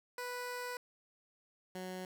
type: tone pair in turn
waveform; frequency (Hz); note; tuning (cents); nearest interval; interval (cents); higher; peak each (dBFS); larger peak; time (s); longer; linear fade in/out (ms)
15% pulse; 493 / 184.67; B4 / F#3; -3 / -3; octave + perfect fourth; 1700; first; -33 / -35; first; 0.18-0.77 / 1.75-2.05; first; 2
effects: none